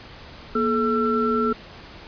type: tone cluster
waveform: sine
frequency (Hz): 237.1 / 431.3 / 1345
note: A#3 / A4 / E6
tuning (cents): +30 / -35 / +34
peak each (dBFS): -23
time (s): 0.55-1.53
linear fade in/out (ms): 5
effects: pink hiss -42 dBFS RMS until 2.07 s + resampled to 11025 Hz